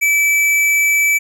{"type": "tone", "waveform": "square", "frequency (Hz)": 2308, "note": "D7", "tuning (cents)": -31, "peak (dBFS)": -12, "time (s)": [0.01, 1.19], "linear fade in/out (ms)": 20, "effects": []}